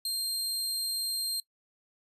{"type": "tone", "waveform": "sawtooth", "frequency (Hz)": 4186, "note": "C8", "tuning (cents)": 0, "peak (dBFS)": -27, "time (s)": [0.05, 1.4], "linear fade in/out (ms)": 2, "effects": ["noise-tail reverb RT60 0.1 s tail -21 dB re dry", "resampled to 32000 Hz"]}